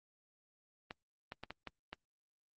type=clicks; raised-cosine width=0.3 ms; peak=-27 dBFS; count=6; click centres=0.909 / 1.321 / 1.436 / 1.506 / 1.673 / 1.93 s; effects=Opus 24 kbps